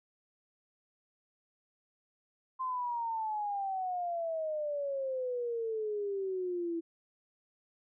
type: exponential sweep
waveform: sine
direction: down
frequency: 1046.5 to 329.6 Hz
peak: -32 dBFS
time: 2.59-6.81 s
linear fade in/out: 20 ms
effects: none